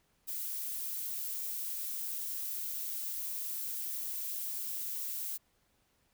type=noise; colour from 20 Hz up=violet; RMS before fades=-38 dBFS; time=0.27-5.38 s; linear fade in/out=20 ms; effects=pink hiss -73 dBFS RMS until 6.13 s